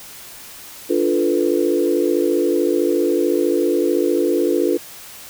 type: chord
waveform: sine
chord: B half-diminished seventh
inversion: first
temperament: equal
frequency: 293.7 / 349.2 / 440 / 493.9 Hz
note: D4 / F4 / A4 / B4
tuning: 0 / 0 / 0 / 0 cents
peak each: -21 / -18 / -21 / -22 dBFS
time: 0.89-4.78 s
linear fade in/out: 20 ms
effects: white hiss -38 dBFS RMS until 5.29 s